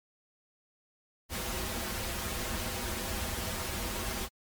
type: noise with comb filter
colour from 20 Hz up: pink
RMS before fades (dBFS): -35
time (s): 1.29-4.29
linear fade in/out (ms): 50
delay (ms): 6.9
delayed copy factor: -0.8
effects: MP3 96 kbps